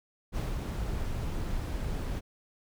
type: noise with ADSR envelope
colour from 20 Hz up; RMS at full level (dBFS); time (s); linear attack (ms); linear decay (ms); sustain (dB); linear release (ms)
brown; -30; 0.32-2.21; 48; 190; -3; 30
effects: none